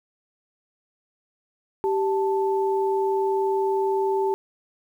sine tone pair together, 389.5 / 880 Hz, G4 / A5, -11 / 0 cents, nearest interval octave + major second, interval 1411 cents, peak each -21 / -26 dBFS, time 1.84-4.34 s, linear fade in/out 0 ms, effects 9-bit

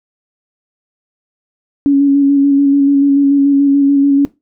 sine tone with vibrato, 280 Hz, C#4, 18 cents sharp, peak -6 dBFS, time 1.86-4.25 s, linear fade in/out 0 ms, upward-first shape square, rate 6.9 Hz, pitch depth 17 cents each way, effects noise-tail reverb RT60 0.2 s tail -18 dB re dry

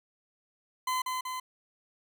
40% pulse tone with echo, 1022 Hz, C6, 41 cents flat, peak -27 dBFS, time 0.87-1.02 s, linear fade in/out 5 ms, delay 190 ms, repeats 2, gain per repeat -3 dB, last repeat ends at 1.4 s, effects none

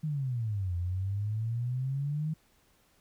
sine exponential two-way sweep, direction down then up, 159.2 to 86.1 to 159.2 Hz, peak -29 dBFS, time 0.03-2.34 s, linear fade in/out 10 ms, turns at 0.76 s, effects pink hiss -67 dBFS RMS until 3 s

